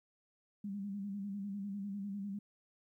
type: tone with vibrato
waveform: sine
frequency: 200 Hz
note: G3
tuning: 35 cents sharp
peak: -38 dBFS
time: 0.64-2.39 s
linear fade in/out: 5 ms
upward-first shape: square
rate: 10 Hz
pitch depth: 46 cents each way
effects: 13-bit